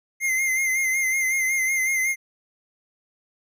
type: tone with vibrato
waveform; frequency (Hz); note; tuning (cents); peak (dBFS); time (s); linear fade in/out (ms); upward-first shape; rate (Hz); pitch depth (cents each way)
square; 2093; C7; 0; -21; 0.2-2.16; 50; sine; 5.4; 43
effects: none